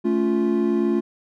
triangle chord, A augmented, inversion none, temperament equal with one note detuned, 220 / 281.4 / 349.2 Hz, A3 / C#4 / E#4, 0 / +26 / 0 cents, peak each -20 / -23 / -19 dBFS, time 0.04-1.01 s, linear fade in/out 20 ms, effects none

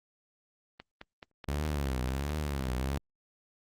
click train, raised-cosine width 0.3 ms, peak -27 dBFS, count 8, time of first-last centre 0.8-2.299 s, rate 4.67 Hz
sawtooth tone with vibrato, 69.1 Hz, C#2, 5 cents flat, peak -26 dBFS, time 1.48-2.98 s, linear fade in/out 5 ms, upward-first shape triangle, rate 1.4 Hz, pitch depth 200 cents each way
effects Opus 24 kbps

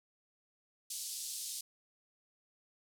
white band-pass noise, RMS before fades -42 dBFS, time 0.9-1.61 s, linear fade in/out 5 ms, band 3900 to 11000 Hz, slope 24 dB/octave, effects none

